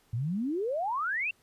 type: exponential sweep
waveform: sine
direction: up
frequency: 106.9 to 2767 Hz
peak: -28 dBFS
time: 0.13-1.31 s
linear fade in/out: 5 ms
effects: pink hiss -66 dBFS RMS until 1.42 s + resampled to 32000 Hz